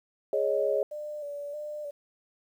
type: chord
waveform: sine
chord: Ab suspended fourth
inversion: none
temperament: equal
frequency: 415.3 / 554.4 / 622.3 Hz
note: Ab4 / Db5 / Eb5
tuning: 0 / 0 / 0 cents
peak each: -29 / -27 / -29 dBFS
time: 0.33-0.83 s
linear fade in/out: 2 ms
type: tone with vibrato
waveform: sine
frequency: 587.3 Hz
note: D5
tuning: in tune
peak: -34 dBFS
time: 0.91-1.91 s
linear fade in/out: 10 ms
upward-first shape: square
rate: 1.6 Hz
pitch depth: 33 cents each way
effects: 10-bit